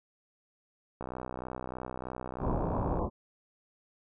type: click train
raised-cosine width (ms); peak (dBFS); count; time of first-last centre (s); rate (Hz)
1; -24; 126; 1.01-2.988; 63.2
type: low-pass noise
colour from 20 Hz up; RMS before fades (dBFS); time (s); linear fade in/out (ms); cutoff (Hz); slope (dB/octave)
pink; -31; 2.39-3.1; 50; 1100; 96
effects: none